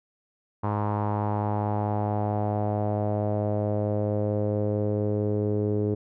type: tone with low-pass filter sweep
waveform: sawtooth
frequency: 104.5 Hz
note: G#2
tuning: 11 cents sharp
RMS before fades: -26 dBFS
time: 0.63-5.95 s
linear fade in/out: 10 ms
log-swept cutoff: 1000 to 410 Hz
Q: 3.8
effects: none